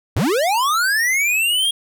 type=linear sweep; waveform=square; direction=up; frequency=69.1 to 3290 Hz; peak=-16 dBFS; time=0.16-1.71 s; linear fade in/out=5 ms; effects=none